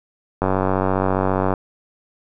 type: click train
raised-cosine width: 1 ms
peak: -5 dBFS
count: 107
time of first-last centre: 0.42-1.538 s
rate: 94.8 Hz
effects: none